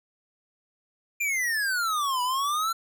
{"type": "exponential two-way sweep", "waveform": "square", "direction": "down then up", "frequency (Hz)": [2420, 976, 1368], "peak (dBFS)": -25, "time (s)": [1.2, 2.73], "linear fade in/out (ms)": 10, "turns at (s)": 2.22, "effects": []}